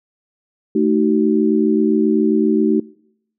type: chord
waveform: sine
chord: D# diminished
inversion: second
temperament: equal with one note detuned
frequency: 220 / 311.1 / 378.6 Hz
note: A3 / D#4 / F#4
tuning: 0 / 0 / +40 cents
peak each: -17 dBFS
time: 0.75-2.8 s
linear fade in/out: 5 ms
effects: noise-tail reverb RT60 0.8 s tail -25 dB re dry